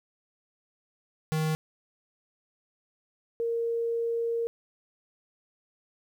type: tone pair in turn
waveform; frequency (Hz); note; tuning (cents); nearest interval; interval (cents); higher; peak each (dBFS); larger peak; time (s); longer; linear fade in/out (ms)
square / sine; 156.7 / 463.9; D#3 / A#4; +13 / -8; octave + perfect fifth; 1879; second; -26; neither; 1.32-1.55 / 3.4-4.47; second; 0
effects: 11-bit